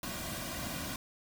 pink noise with comb filter, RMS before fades -39 dBFS, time 0.03-0.96 s, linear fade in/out 2 ms, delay 2.3 ms, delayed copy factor -0.7, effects none

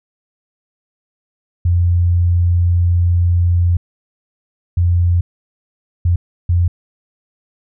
sine tone bursts at uneven times, 87.31 Hz, F2, in tune, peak -10 dBFS, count 4, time 1.65-3.77 / 4.77-5.21 / 6.05-6.16 / 6.49-6.68 s, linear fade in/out 5 ms, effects none

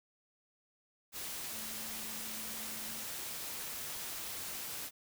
sine tone in noise, 218.8 Hz, A3, 9 cents flat, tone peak -53 dBFS, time 1.5-3.05 s, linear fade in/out 50 ms, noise white, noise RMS -42 dBFS, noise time 1.12-4.91 s, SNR -14 dB, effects none

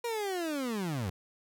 30% pulse linear sweep, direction down, 481 to 84.8 Hz, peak -29 dBFS, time 0.04-1.1 s, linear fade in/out 5 ms, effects none

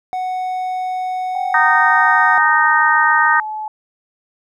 triangle tone, 740 Hz, F#5, in tune, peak -17 dBFS, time 0.13-2.38 s, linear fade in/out 0 ms
sine tone with pitch glide, 784 to 859.9 Hz, G5 to A5, 0 to -40 cents, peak -22 dBFS, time 1.35-3.68 s, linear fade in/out 2 ms, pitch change +160 cents, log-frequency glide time 1.8-2.64 s
harmonic tone, 309 Hz, D#4, 12 cents flat, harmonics 3 / 4 / 5 / 6, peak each -16 / -16 / -16 / -16 dBFS, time 1.54-3.4 s, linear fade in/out 2 ms
effects none

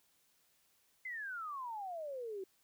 sine exponential sweep, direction down, 2093 to 370 Hz, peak -40 dBFS, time 1.05-2.44 s, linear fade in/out 5 ms, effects white hiss -73 dBFS RMS until 2.63 s

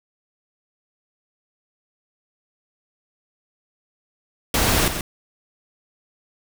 pink noise with echo, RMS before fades -19 dBFS, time 4.54-4.88 s, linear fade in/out 2 ms, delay 130 ms, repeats 1, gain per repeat -8 dB, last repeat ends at 5.01 s, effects none

